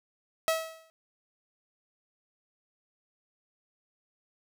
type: tone with exponential decay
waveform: sawtooth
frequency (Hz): 646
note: E5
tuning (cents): -35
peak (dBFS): -18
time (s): 0.48-0.9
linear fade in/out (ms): 0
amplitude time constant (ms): 90
effects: none